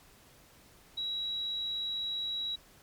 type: tone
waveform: sine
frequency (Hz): 3881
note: B7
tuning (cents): -31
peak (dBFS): -32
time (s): 0.97-2.56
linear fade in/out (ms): 10
effects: pink hiss -59 dBFS RMS until 2.82 s + MP3 96 kbps